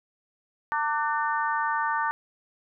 harmonic tone with a mistuned harmonic, 300 Hz, D4, 37 cents sharp, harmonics 3 / 4 / 5 / 6, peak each -27 / -29 / -31 / -33 dBFS, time 0.72-2.11 s, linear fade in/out 0 ms, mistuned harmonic 4, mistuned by -38 cents, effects none

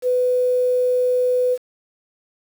sine tone with quantisation, 500 Hz, B4, 21 cents sharp, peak -15 dBFS, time 0.02-1.58 s, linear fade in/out 50 ms, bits 7, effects none

